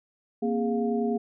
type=tone cluster; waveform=sine; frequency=234.1 / 264.1 / 413.4 / 705 Hz; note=A#3 / C4 / G#4 / F5; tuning=+8 / +16 / -8 / +16 cents; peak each=-26 / -35 / -28 / -34 dBFS; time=0.42-1.18 s; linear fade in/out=10 ms; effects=none